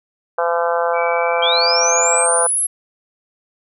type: harmonic tone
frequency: 170 Hz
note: F3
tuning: 46 cents flat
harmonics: 3 / 4 / 5 / 6 / 7 / 8 / 9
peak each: -19 / -21 / -23 / -25 / -26 / -27 / -28 dBFS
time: 0.38-2.47 s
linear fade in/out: 5 ms
type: tone with pitch glide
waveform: sine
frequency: 2300 to 2376 Hz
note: D7 to D7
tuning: -37 to +20 cents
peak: -24 dBFS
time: 0.93-2.27 s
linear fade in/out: 50 ms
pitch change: +57 cents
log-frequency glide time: 1.15-1.73 s
type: linear sweep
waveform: sine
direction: up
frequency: 3132 to 11220 Hz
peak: -15 dBFS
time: 1.42-2.67 s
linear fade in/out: 10 ms
effects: none